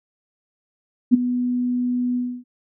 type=tone with ADSR envelope; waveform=sine; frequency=246.9 Hz; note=B3; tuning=in tune; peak=-6 dBFS; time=1.11-2.44 s; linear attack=30 ms; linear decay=14 ms; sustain=-13 dB; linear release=280 ms; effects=none